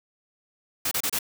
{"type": "noise bursts", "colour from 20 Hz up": "white", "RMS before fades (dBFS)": -26, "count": 4, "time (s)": [0.85, 1.189], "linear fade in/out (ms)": 5, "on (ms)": 63, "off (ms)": 29, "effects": []}